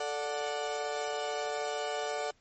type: chord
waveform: 35% pulse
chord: D major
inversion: second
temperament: equal with one note detuned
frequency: 440 / 587.3 / 734.5 Hz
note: A4 / D5 / F#5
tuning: 0 / 0 / -13 cents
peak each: -35 / -35 / -35 dBFS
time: 0-2.31 s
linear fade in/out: 5 ms
effects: pink hiss -68 dBFS RMS until 2.4 s + MP3 32 kbps